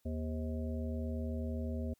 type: harmonic tone with a mistuned harmonic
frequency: 79.5 Hz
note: D#2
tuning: 38 cents sharp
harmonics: 1 / 3 / 5 / 7 / 8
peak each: -36 / -39 / -48 / -47 / -48 dBFS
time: 0.05-1.94 s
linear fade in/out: 10 ms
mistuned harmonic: 7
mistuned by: -91 cents
effects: white hiss -75 dBFS RMS until 1.99 s + MP3 96 kbps